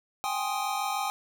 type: chord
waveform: square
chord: Ab major seventh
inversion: third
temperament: equal with one note detuned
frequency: 784 / 830.6 / 1054.4 / 1244.5 Hz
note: G5 / Ab5 / C6 / Eb6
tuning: 0 / 0 / +13 / 0 cents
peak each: -33 / -34 / -38 / -35 dBFS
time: 0.24-1.1 s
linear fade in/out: 0 ms
effects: none